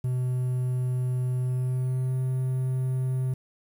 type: tone with pitch glide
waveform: triangle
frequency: 126.4 to 129.35 Hz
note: B2 to C3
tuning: +41 to -19 cents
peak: -22 dBFS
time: 0.04-3.34 s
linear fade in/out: 5 ms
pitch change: +40 cents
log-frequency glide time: 1.39-2.15 s
effects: 9-bit